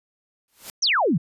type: noise with exponential growth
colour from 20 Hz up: white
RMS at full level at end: -33 dBFS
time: 0.48-0.7 s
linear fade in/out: 1 ms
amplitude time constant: 46 ms
type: exponential sweep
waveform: sine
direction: down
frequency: 6390 to 135.8 Hz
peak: -17 dBFS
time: 0.82-1.18 s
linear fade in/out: 10 ms
effects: resampled to 32000 Hz